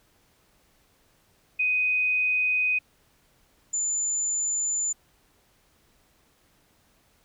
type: tone pair in turn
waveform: sine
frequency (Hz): 2500 / 7058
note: D#7 / A8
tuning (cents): +8 / +4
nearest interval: octave + tritone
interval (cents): 1796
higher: second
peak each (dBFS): -21 / -24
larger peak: first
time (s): 1.59-2.79 / 3.73-4.93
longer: neither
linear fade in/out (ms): 10
effects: pink hiss -64 dBFS RMS until 7.24 s